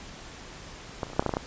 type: clicks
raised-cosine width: 1 ms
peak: -14 / -29 / -27 / -24 / -28 / -6 / -20 / -11 / -13 / -13 / -12 dBFS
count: 11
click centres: 1.032 / 1.068 / 1.101 / 1.133 / 1.165 / 1.195 / 1.225 / 1.263 / 1.293 / 1.338 / 1.369 s
effects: pink hiss -44 dBFS RMS until 1.46 s + resampled to 16000 Hz